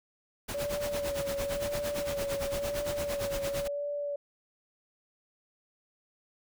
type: noise with tremolo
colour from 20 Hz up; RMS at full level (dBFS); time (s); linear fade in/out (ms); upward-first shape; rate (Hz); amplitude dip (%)
pink; -35; 0.48-3.68; 10; sine; 8.8; 80
type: tone with vibrato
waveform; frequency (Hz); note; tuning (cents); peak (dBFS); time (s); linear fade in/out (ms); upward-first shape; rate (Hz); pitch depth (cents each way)
sine; 570; C#5; +48; -31; 0.54-4.16; 5; sine; 0.96; 30
effects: none